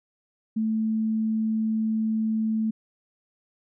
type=tone; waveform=sine; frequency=220 Hz; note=A3; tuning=in tune; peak=-22 dBFS; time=0.56-2.71 s; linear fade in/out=10 ms; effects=none